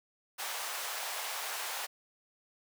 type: high-pass noise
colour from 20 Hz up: pink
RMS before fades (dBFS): -38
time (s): 0.38-1.87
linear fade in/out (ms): 20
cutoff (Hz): 650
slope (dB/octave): 24
effects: none